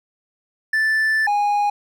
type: tone pair in turn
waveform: triangle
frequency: 1760 / 823 Hz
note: A6 / G#5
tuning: 0 / -16 cents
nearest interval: octave + minor second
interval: 1316 cents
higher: first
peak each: -14 dBFS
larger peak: neither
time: 0.73-1.27 / 1.27-1.7 s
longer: first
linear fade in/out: 5 ms
effects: none